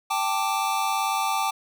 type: chord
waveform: square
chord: G suspended second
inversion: none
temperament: just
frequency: 784 / 882 / 1176 Hz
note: G5 / A5 / D6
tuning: 0 / +4 / +2 cents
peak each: -28 dBFS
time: 0.1-1.51 s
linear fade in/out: 10 ms
effects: none